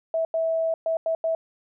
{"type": "tone bursts at uneven times", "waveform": "sine", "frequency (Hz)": 652, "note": "E5", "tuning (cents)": -19, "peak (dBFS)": -21, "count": 5, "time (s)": [[0.14, 0.25], [0.34, 0.74], [0.86, 0.97], [1.06, 1.15], [1.24, 1.35]], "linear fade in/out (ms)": 2, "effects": []}